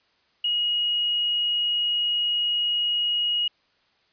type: tone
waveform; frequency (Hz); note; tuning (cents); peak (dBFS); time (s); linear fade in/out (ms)
sine; 2890; F#7; -41; -21; 0.44-3.48; 5
effects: white hiss -65 dBFS RMS until 4.12 s + resampled to 11025 Hz